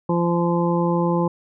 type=harmonic tone; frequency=171.9 Hz; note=F3; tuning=27 cents flat; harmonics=1 / 2 / 3 / 5 / 6; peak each=-20 / -23 / -25 / -27 / -28 dBFS; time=0.09-1.28 s; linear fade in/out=5 ms; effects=none